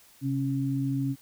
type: tone pair together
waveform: sine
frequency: 133.85 / 274.6 Hz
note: C3 / C#4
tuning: +40 / -16 cents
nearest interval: octave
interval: 1244 cents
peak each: -28 dBFS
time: 0.21-1.16 s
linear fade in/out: 50 ms
effects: white hiss -57 dBFS RMS until 1.21 s